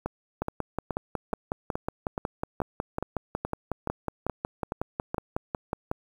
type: two click trains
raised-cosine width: 1 ms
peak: -15 / -14 dBFS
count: 13 / 31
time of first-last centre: 0.06-5.145 / 0.42-5.915 s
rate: 2.36 / 5.46 Hz
effects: 8-bit